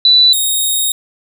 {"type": "tone pair in turn", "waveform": ["sine", "10% pulse"], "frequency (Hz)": [3972, 3733], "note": ["B7", "A#7"], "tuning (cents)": [9, 2], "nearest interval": "minor second", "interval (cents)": 107, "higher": "first", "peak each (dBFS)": -5, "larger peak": "neither", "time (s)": [[0.05, 0.33], [0.33, 0.92]], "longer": "second", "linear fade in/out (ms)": 2, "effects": []}